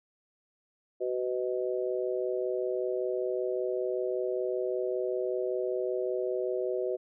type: harmonic tone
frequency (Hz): 125.2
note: B2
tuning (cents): +24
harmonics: 3 / 4 / 5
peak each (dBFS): -31 / -33 / -35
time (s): 1-6.97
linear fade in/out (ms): 20
effects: none